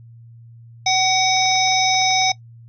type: harmonic tone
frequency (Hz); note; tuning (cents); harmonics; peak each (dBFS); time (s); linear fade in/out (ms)
753; F#5; +30; 1 / 3 / 5 / 7 / 8; -18 / -22 / -22 / -22 / -24; 0.86-2.32; 5
type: clicks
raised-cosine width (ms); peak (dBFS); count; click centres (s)
0.5; -25; 12; 1.368 / 1.423 / 1.459 / 1.516 / 1.556 / 1.676 / 1.722 / 1.944 / 2.018 / 2.108 / 2.219 / 2.296
effects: noise-tail reverb RT60 0.1 s tail -19 dB re dry + added 116 Hz sine -40 dBFS peak until 2.68 s